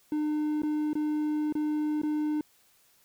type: tone with dropouts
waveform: triangle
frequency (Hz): 302.4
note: D#4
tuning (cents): -49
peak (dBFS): -24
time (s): 0.12-2.41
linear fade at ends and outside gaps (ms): 2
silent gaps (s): 0.62-0.633 / 0.932-0.953 / 1.525-1.552 / 2.017-2.033
effects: white hiss -64 dBFS RMS until 3.04 s